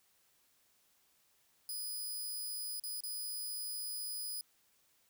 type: tone with dropouts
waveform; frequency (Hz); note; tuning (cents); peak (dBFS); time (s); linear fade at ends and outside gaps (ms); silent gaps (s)
5% pulse; 4978; D#8; 0; -32; 1.69-4.41; 1; 2.798-2.837 / 3.005-3.036
effects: white hiss -72 dBFS RMS until 5.09 s